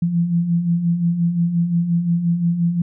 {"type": "beating tone pair", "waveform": "sine", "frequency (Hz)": [166.5, 172.2], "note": ["E3", "F3"], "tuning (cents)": [18, -24], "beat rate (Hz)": 5.7, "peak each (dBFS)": [-24, -16], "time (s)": [0.02, 2.82], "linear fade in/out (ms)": 5, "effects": []}